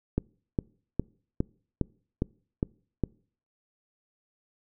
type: click train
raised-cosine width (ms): 3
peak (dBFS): -12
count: 8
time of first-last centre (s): 0.18-3.037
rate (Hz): 2.45
effects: noise-tail reverb RT60 0.5 s tail -26 dB re dry